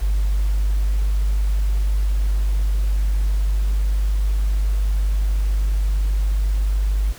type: tone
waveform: sine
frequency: 49.98 Hz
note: G1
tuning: 34 cents sharp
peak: -15 dBFS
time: 0.01-7.13 s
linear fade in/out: 20 ms
effects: tanh soft clip ceiling -11 dBFS + pink hiss -41 dBFS RMS until 7.18 s